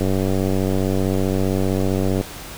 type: click train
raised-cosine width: 2 ms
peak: -8 dBFS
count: 211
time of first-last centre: 0.01-2.211 s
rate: 95.4 Hz
effects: pink hiss -35 dBFS RMS until 2.57 s